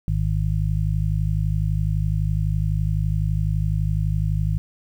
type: harmonic tone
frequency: 51.91 Hz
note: G#1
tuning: in tune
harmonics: 1 / 2 / 3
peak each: -23 / -23 / -24 dBFS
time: 0.08-4.58 s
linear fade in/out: 0 ms
effects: 9-bit